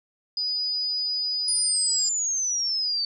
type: tone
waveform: sine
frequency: 4953 Hz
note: D#8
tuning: 9 cents flat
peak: -24 dBFS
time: 0.37-2.09 s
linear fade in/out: 2 ms
type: exponential sweep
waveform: sine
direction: down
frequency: 9720 to 4526 Hz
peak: -23 dBFS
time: 1.48-3.05 s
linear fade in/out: 2 ms
effects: none